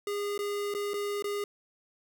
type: tone with dropouts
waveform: square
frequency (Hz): 408.4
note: G#4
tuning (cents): -29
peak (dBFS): -31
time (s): 0.07-1.44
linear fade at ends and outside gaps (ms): 2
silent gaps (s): 0.378-0.39 / 0.74-0.748 / 0.935-0.94 / 1.224-1.242
effects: none